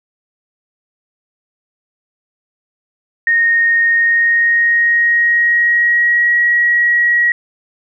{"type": "tone with pitch glide", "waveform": "sine", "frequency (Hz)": [1853, 1908.4], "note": ["A#6", "A#6"], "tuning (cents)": [-11, 40], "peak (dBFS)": -9, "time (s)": [3.27, 7.32], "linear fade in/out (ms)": 2, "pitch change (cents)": 51, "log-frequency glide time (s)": [3.92, 6.38], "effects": []}